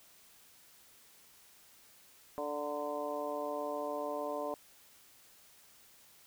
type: harmonic tone with a mistuned harmonic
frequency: 146.83 Hz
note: D3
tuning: in tune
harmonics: 2 / 3 / 4 / 5 / 6 / 7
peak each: -44 / -42 / -38 / -44 / -46 / -43 dBFS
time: 2.38-4.54 s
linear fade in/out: 0 ms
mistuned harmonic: 6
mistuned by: +61 cents
effects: white hiss -61 dBFS RMS until 6.26 s